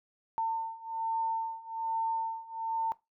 sine beating tone pair, 901 / 902.2 Hz, A5 / A5, +41 / +43 cents, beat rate 1.2 Hz, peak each -34 / -32 dBFS, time 0.38-2.92 s, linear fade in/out 0 ms, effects noise-tail reverb RT60 0.2 s tail -19 dB re dry

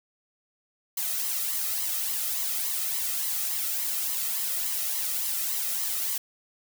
blue noise with flanger, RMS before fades -29 dBFS, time 0.97-6.18 s, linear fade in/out 5 ms, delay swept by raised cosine 0.97 to 1.6 ms, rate 3.5 Hz, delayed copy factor +0.6, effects none

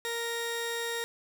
sawtooth tone pair together, 466.2 / 1864.8 Hz, A#4 / A#6, 0 / 0 cents, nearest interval 2 octaves, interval 2400 cents, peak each -30 / -30 dBFS, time 0.05-1.04 s, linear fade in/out 0 ms, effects none

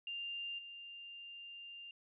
sine tone with level steps, 2794 Hz, F7, in tune, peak -40 / -48 dBFS, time 0.07-1.91 s, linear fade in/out 2 ms, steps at 0.58 s, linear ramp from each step 10 ms, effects none

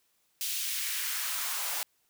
white noise with high-pass filter sweep, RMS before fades -33 dBFS, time 0.41-1.83 s, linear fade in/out 0 ms, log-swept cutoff 3400 to 670 Hz, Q 1.3, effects white hiss -72 dBFS RMS until 2.09 s

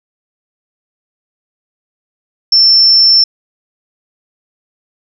sine tone, 5370 Hz, E8, 31 cents sharp, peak -4 dBFS, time 2.52-3.24 s, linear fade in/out 5 ms, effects none

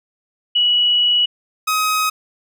sine / sawtooth tone pair in turn, 2931 / 1264.1 Hz, F#7 / D#6, -17 / +27 cents, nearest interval octave + minor third, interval 1456 cents, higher first, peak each -12 dBFS, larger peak neither, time 0.55-1.26 / 1.67-2.1 s, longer first, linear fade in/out 10 ms, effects none

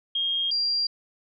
sine tone pair in turn, 3237 / 4759 Hz, G#7 / D8, -45 / +22 cents, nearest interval perfect fifth, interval 667 cents, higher second, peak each -23 / -22 dBFS, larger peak second, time 0.15-0.51 / 0.51-0.87 s, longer neither, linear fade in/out 5 ms, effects none

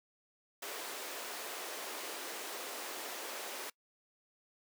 pink high-pass noise, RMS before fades -43 dBFS, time 0.62-3.7 s, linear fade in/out 5 ms, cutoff 360 Hz, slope 24 dB/octave, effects noise-tail reverb RT60 0.1 s tail -24 dB re dry

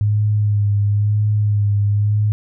sine tone with vibrato, 103.83 Hz, G#2, in tune, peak -13 dBFS, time 0.01-2.32 s, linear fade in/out 0 ms, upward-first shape sine, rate 0.99 Hz, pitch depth 29 cents each way, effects none

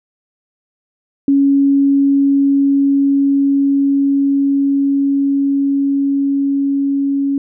sine tone with level ramp, 277.9 Hz, C#4, 4 cents sharp, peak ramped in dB -8 to -13 dBFS, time 1.28-7.38 s, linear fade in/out 2 ms, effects none

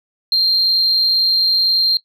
sine tone with amplitude modulation, 4186 Hz, C8, in tune, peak -8 dBFS, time 0.32-1.97 s, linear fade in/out 2 ms, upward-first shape sine, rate 181 Hz, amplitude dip 45%, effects noise-tail reverb RT60 0.1 s tail -18 dB re dry + tanh soft clip ceiling -8 dBFS

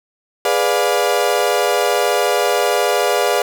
35% pulse chord, G# diminished seventh, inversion none, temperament equal with one note detuned, 415.3 / 493.9 / 587.3 / 708.2 Hz, G#4 / B4 / D5 / F5, 0 / 0 / 0 / +24 cents, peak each -18 dBFS, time 0.45-3.42 s, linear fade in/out 2 ms, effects none

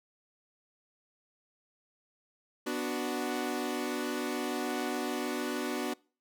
sawtooth chord, B minor, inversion none, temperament equal, 246.9 / 293.7 / 370 Hz, B3 / D4 / F#4, 0 / 0 / 0 cents, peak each -32 dBFS, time 2.66-5.94 s, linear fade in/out 10 ms, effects noise-tail reverb RT60 0.4 s tail -25 dB re dry

